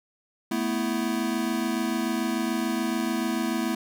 square chord, A suspended second, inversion none, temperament equal, 220 / 246.9 / 329.6 Hz, A3 / B3 / E4, 0 / 0 / 0 cents, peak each -30 dBFS, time 0.51-3.75 s, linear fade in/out 5 ms, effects none

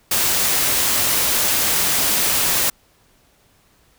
white noise, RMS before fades -18 dBFS, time 0.11-2.7 s, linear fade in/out 5 ms, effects pink hiss -57 dBFS RMS until 3.98 s

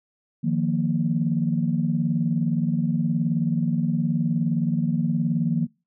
sine chord, Eb suspended second, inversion none, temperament equal, 155.56 / 174.61 / 233.1 Hz, Eb3 / F3 / Bb3, 0 / 0 / 0 cents, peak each -24 dBFS, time 0.43-5.67 s, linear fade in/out 20 ms, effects noise-tail reverb RT60 0.3 s tail -26 dB re dry + tanh soft clip ceiling -10 dBFS

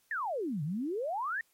sine exponential two-way sweep, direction down then up, 1878 to 138.59 to 1878 Hz, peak -31 dBFS, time 0.11-1.41 s, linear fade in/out 2 ms, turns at 0.63 s, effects white hiss -70 dBFS RMS until 1.53 s + MP3 64 kbps

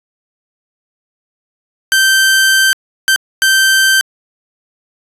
sawtooth tone bursts at uneven times, 1557 Hz, G6, 12 cents flat, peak -4 dBFS, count 3, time 1.92-2.73 / 3.08-3.16 / 3.42-4.01 s, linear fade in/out 0 ms, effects resampled to 32000 Hz

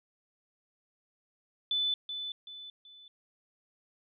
sine tone with echo, 3500 Hz, A7, 10 cents flat, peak -27 dBFS, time 1.71-1.94 s, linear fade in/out 2 ms, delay 380 ms, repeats 3, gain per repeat -8 dB, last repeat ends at 3.08 s, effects none

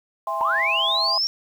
sine chord, E augmented, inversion none, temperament equal with one note detuned, 659.3 / 817.3 / 1046.5 Hz, E5 / G#5 / B#5, 0 / -28 / 0 cents, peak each -29 / -29 / -25 dBFS, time 0.27-1.18 s, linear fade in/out 2 ms
sine linear sweep, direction up, 870 to 5580 Hz, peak -19 dBFS, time 0.41-1.27 s, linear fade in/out 0 ms
effects tanh soft clip ceiling -9 dBFS + 8-bit

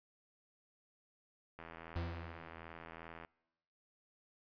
click train, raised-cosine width 0.5 ms, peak -34 dBFS, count 138, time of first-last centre 1.59-3.249 s, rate 82.6 Hz
40% pulse tone with exponential decay, 85.3 Hz, F2, 40 cents flat, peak -34 dBFS, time 1.96-2.84 s, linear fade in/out 0 ms, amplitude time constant 190 ms
effects noise-tail reverb RT60 1.0 s tail -25 dB re dry + resampled to 11025 Hz

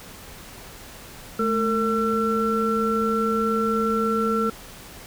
sine tone cluster, 217.1 / 454.2 / 1350 Hz, A3 / A#4 / E6, -23 / -45 / +41 cents, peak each -24 dBFS, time 1.39-4.5 s, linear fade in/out 5 ms, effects pink hiss -42 dBFS RMS until 5.06 s

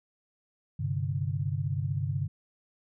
sine chord, G suspended fourth, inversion none, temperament equal, 98 / 130.81 / 146.83 Hz, G2 / C3 / D3, 0 / 0 / 0 cents, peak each -32 dBFS, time 0.79-2.28 s, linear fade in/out 10 ms, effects none

